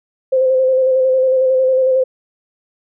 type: tone with vibrato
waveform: sine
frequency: 520 Hz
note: C5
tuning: 11 cents flat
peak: -10 dBFS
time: 0.32-2.04 s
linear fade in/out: 10 ms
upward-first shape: square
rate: 11 Hz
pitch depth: 21 cents each way
effects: none